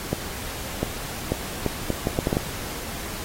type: accelerating click train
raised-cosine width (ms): 2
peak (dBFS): -8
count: 10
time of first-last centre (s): 0.13-2.369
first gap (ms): 700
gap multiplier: 0.7
effects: pink hiss -34 dBFS RMS until 3.24 s + AAC 48 kbps